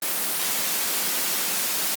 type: high-pass noise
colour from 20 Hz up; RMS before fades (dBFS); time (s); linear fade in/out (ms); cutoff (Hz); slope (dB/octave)
white; -25; 0.02-1.95; 5; 150; 96
effects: Opus 24 kbps